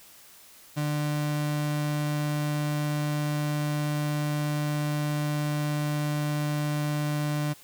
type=tone; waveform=35% pulse; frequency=148.6 Hz; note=D3; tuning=21 cents sharp; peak=-24 dBFS; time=0.76-7.54 s; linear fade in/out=20 ms; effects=white hiss -52 dBFS RMS until 7.63 s